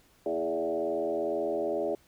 sine tone with frequency modulation, 497.9 Hz, B4, 14 cents sharp, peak -27 dBFS, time 0.26-1.95 s, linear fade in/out 2 ms, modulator 82.2 Hz, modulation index 2.2, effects pink hiss -63 dBFS RMS until 2.07 s

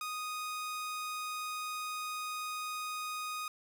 sawtooth tone, 1243 Hz, D#6, 2 cents flat, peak -33 dBFS, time 0.01-3.48 s, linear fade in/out 2 ms, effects none

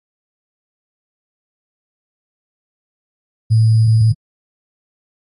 sine tone with sample-and-hold, 111.4 Hz, A2, 22 cents sharp, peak -8 dBFS, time 3.5-4.13 s, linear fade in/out 20 ms, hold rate 4900 Hz, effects AAC 32 kbps

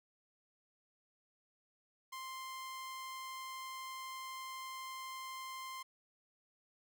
sawtooth tone, 1048 Hz, C6, 2 cents sharp, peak -40 dBFS, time 2.12-5.83 s, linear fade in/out 10 ms, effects none

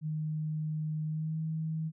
sine tone with pitch glide, 154.8 to 158.88 Hz, D#3 to D#3, -9 to +37 cents, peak -31 dBFS, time 0.01-1.92 s, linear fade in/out 50 ms, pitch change +46 cents, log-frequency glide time 1.06-1.38 s, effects none

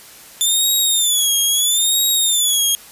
15% pulse tone with vibrato, 3520 Hz, A7, in tune, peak -7 dBFS, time 0.41-2.75 s, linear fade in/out 0 ms, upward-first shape sine, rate 0.76 Hz, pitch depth 130 cents each way, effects white hiss -41 dBFS RMS until 2.91 s + resampled to 32000 Hz

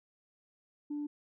sine tone, 293.7 Hz, D4, in tune, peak -33 dBFS, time 0.9-1.07 s, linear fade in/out 10 ms, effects tanh soft clip ceiling -31 dBFS

